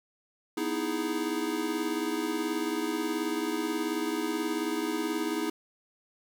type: chord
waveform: square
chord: E major seventh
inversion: second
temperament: equal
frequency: 246.9 / 311.1 / 329.6 / 415.3 Hz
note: B3 / D#4 / E4 / G#4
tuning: 0 / 0 / 0 / 0 cents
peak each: -38 / -33 / -35 / -36 dBFS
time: 0.57-5.5 s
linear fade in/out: 5 ms
effects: 11-bit